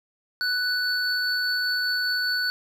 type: tone pair together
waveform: triangle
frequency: 1488 / 4459 Hz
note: F#6 / C#8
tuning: +9 / +9 cents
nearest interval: octave + perfect fifth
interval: 1900 cents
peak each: -23 / -25 dBFS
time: 0.41-2.5 s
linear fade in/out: 0 ms
effects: none